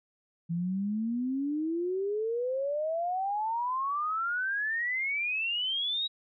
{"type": "exponential sweep", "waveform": "sine", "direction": "up", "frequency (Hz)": [164.81, 3855], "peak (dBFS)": -28, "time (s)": [0.49, 6.08], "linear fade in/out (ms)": 20, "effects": []}